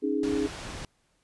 sine chord, C# suspended second, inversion none, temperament equal with one note detuned, 276.2 / 311.1 / 415.3 Hz, C#4 / D#4 / G#4, -6 / 0 / 0 cents, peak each -29 dBFS, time 0.02-0.48 s, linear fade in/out 20 ms
pink low-pass noise, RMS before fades -39 dBFS, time 0.23-0.85 s, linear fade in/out 2 ms, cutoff 7100 Hz, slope 12 dB/octave
effects pink hiss -70 dBFS RMS until 1.23 s + resampled to 24000 Hz

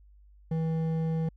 triangle tone with hard clipping, 161.6 Hz, E3, 34 cents flat, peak -28 dBFS, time 0.51-1.29 s, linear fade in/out 5 ms, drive 12 dB, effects added 50 Hz sine -53 dBFS peak until 1.36 s

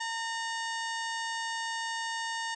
harmonic tone with a mistuned harmonic, 913 Hz, A#5, 36 cents flat, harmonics 1 / 2 / 3 / 4 / 5 / 6 / 7 / 8 / 9, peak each -36 / -36 / -42 / -45 / -45 / -47 / -47 / -49 / -51 dBFS, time 0-2.55 s, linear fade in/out 10 ms, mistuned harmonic 3, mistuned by +93 cents, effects none

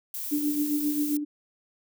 violet noise, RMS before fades -34 dBFS, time 0.14-1.17 s, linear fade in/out 2 ms
sine tone with tremolo, 295.2 Hz, D4, 9 cents sharp, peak -22 dBFS, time 0.31-1.25 s, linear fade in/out 20 ms, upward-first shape sine, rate 7.5 Hz, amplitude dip 55%
effects none

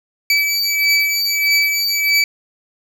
25% pulse beating tone pair, 2300 / 2301.6 Hz, D7 / D7, -37 / -36 cents, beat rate 1.6 Hz, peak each -13 dBFS, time 0.3-2.24 s, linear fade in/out 2 ms, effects 8-bit

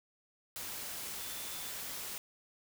sine tone in noise, 3510 Hz, A7, 5 cents flat, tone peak -52 dBFS, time 1.2-1.7 s, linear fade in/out 0 ms, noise white, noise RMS -42 dBFS, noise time 0.56-2.18 s, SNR -13 dB, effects none

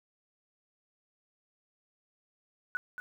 sine tone with echo, 1480 Hz, F#6, in tune, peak -29 dBFS, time 2.75-2.77 s, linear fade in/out 0 ms, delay 230 ms, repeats 1, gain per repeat -8 dB, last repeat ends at 3 s, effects 10-bit

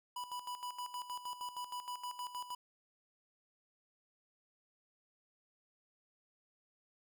square tone with tremolo, 986 Hz, B5, 3 cents flat, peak -40 dBFS, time 0.16-2.55 s, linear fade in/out 5 ms, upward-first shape square, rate 6.4 Hz, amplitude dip 70%, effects none

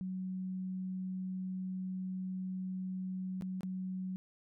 sine tone with dropouts, 186.3 Hz, F#3, 12 cents sharp, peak -36 dBFS, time 0.01-4.16 s, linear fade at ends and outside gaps 0 ms, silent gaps 3.411-3.422 / 3.608-3.632 s, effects none

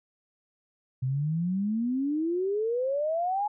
sine exponential sweep, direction up, 125.4 to 850 Hz, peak -25 dBFS, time 1.02-3.48 s, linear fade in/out 10 ms, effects none

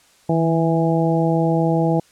harmonic tone with a mistuned harmonic, 164.81 Hz, E3, in tune, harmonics 1 / 2 / 3 / 4 / 5, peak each -18 / -21 / -23 / -24 / -25 dBFS, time 0.29-2 s, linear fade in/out 5 ms, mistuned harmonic 1, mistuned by -31 cents, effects white hiss -54 dBFS RMS until 2.11 s + low-pass 9000 Hz 12 dB/octave

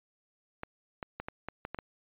clicks, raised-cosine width 0.5 ms, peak -22 dBFS, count 8, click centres 0.634 / 1.028 / 1.2 / 1.285 / 1.486 / 1.651 / 1.746 / 1.788 s, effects resampled to 8000 Hz

